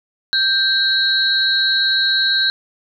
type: tone cluster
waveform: sine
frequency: 1574 / 3910 / 4208 Hz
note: G6 / B7 / C8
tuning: +7 / -18 / +9 cents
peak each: -18 dBFS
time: 0.33-2.5 s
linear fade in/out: 0 ms
effects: none